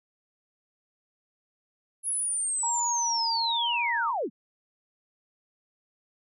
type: linear sweep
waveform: sine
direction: down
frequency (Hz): 10670 to 166.7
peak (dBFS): -26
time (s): 2.03-4.3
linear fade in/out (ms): 50
type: tone with vibrato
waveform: sine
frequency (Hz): 932.3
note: A#5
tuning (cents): 0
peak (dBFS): -28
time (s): 2.63-4.11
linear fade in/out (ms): 5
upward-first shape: sine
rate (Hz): 1.1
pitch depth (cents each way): 32
effects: none